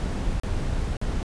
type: noise with dropouts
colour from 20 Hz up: brown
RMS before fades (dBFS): -26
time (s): 0-1.23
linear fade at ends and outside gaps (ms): 0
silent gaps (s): 0.399-0.435 / 0.968-1.015
effects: resampled to 22050 Hz